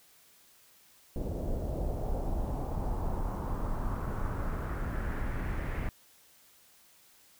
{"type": "noise with low-pass filter sweep", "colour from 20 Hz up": "brown", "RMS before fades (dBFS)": -33, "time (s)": [1.16, 5.89], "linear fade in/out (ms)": 2, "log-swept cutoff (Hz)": [530, 2100], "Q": 2.5, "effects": ["white hiss -61 dBFS RMS until 7.39 s"]}